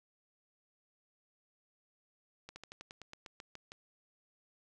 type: slowing click train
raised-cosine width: 0.2 ms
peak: -30 dBFS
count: 12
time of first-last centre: 2.49-3.719 s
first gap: 70 ms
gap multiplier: 1.09
effects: none